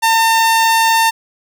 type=tone; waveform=sawtooth; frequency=904 Hz; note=A5; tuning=47 cents sharp; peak=-6 dBFS; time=0.02-1.11 s; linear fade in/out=20 ms; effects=none